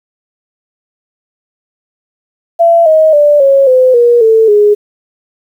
sine tone with pitch steps, 675 / 629.8 / 587.6 / 548.3 / 511.6 / 477.3 / 445.3 / 415.5 Hz, E5 / D#5 / D5 / C#5 / C5 / A#4 / A4 / G#4, +41 / +21 / +1 / -19 / -39 / +41 / +21 / +1 cents, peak -3 dBFS, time 2.59-4.75 s, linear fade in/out 20 ms, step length 270 ms, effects 7-bit

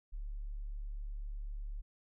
sine tone, 36 Hz, D1, 34 cents flat, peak -38 dBFS, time 0.12-1.82 s, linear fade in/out 20 ms, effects none

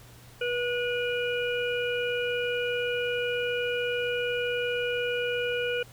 harmonic tone, 485.7 Hz, B4, 29 cents flat, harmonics 1 / 3 / 5 / 6, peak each -28 / -33 / -35 / -36 dBFS, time 0.41-5.83 s, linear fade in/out 5 ms, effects added 120 Hz sine -51 dBFS peak until 5.92 s + pink hiss -53 dBFS RMS until 5.92 s

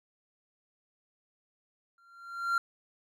triangle tone with exponential growth, 1380 Hz, F6, 21 cents flat, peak -21 dBFS, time 1.98-2.58 s, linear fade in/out 2 ms, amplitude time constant 130 ms, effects none

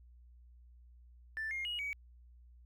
triangle tone with pitch steps, 1767 / 2129 / 2893 / 2266 Hz, A6 / C7 / F#7 / C#7, +7 / +30 / -40 / +37 cents, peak -33 dBFS, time 1.37-1.93 s, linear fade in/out 0 ms, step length 140 ms, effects tanh soft clip ceiling -33 dBFS + added 60 Hz sine -56 dBFS peak until 2.65 s

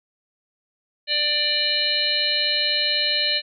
harmonic tone with a mistuned harmonic, 592 Hz, D5, 14 cents sharp, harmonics 1 / 3 / 4 / 5 / 6 / 7, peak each -32 / -29 / -29 / -25 / -28 / -22 dBFS, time 1.07-3.42 s, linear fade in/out 50 ms, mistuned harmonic 6, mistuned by +100 cents, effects none

